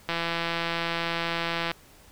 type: click train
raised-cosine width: 0.3 ms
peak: -12 dBFS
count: 274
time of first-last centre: 0.09-1.715 s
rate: 168 Hz
effects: pink hiss -54 dBFS RMS until 2.11 s